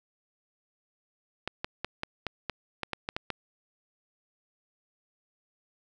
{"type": "clicks", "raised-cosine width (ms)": 0.3, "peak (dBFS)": -15, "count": 11, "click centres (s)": [1.476, 1.645, 1.846, 2.034, 2.267, 2.497, 2.833, 2.933, 3.089, 3.165, 3.303], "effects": []}